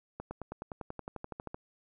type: accelerating click train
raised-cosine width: 1 ms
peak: -25 dBFS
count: 16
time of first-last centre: 0.2-1.545 s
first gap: 110 ms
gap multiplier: 0.97
effects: none